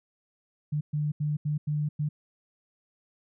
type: tone bursts at uneven times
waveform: sine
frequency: 149.3 Hz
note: D3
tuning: 29 cents sharp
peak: -25 dBFS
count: 6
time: 0.72-0.81 / 0.93-1.12 / 1.2-1.37 / 1.45-1.58 / 1.67-1.89 / 1.99-2.09 s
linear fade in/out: 10 ms
effects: none